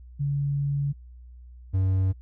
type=tone pair in turn; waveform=sine / triangle; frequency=141.7 / 94.57 Hz; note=C#3 / F#2; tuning=+38 / +38 cents; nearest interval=perfect fifth; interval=700 cents; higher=first; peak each=-23 / -18 dBFS; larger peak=second; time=0.19-0.93 / 1.73-2.13 s; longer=first; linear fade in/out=20 ms; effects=added 61 Hz sine -43 dBFS peak until 2.21 s